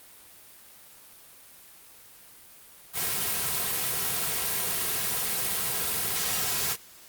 white noise with comb filter, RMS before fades -28 dBFS, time 2.93-6.77 s, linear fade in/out 50 ms, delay 3.4 ms, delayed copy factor -0.6, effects white hiss -51 dBFS RMS until 7.08 s + Opus 32 kbps

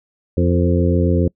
harmonic tone with a mistuned harmonic, 87.31 Hz, F2, in tune, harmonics 1 / 2 / 3 / 4 / 5 / 6, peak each -16 / -19 / -21 / -22 / -23 / -24 dBFS, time 0.37-1.28 s, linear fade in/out 5 ms, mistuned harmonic 5, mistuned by +32 cents, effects noise-tail reverb RT60 0.1 s tail -25 dB re dry

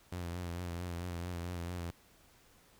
sawtooth tone with vibrato, 87.31 Hz, F2, in tune, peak -34 dBFS, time 0.12-1.91 s, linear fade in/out 5 ms, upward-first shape sine, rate 4.5 Hz, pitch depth 46 cents each way, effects pink hiss -64 dBFS RMS until 2.79 s

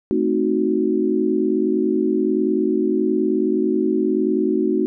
sine chord, A diminished seventh, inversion none, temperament equal, 220 / 261.6 / 311.1 / 370 Hz, A3 / C4 / Eb4 / Gb4, 0 / 0 / 0 / 0 cents, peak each -23 / -24 / -21 / -20 dBFS, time 0.11-4.86 s, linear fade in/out 0 ms, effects none

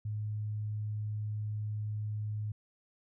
sine tone, 106.1 Hz, G#2, 38 cents sharp, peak -33 dBFS, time 0.05-2.52 s, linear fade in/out 5 ms, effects none

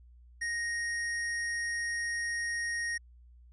square tone, 1868 Hz, A#6, 3 cents sharp, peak -32 dBFS, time 0.41-2.98 s, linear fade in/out 10 ms, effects added 60 Hz sine -53 dBFS peak until 3.52 s + resampled to 24000 Hz

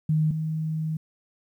sine tone pair in turn, 155.56 / 157.64 Hz, D#3 / D#3, 0 / +23 cents, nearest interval unison, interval 23 cents, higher second, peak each -19 / -25 dBFS, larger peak first, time 0.09-0.31 / 0.31-0.97 s, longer second, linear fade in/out 5 ms, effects 10-bit

